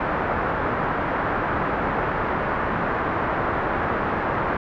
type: low-pass noise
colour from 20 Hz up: white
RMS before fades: -24 dBFS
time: 0-4.57 s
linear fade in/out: 5 ms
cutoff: 1500 Hz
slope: 24 dB/octave
effects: none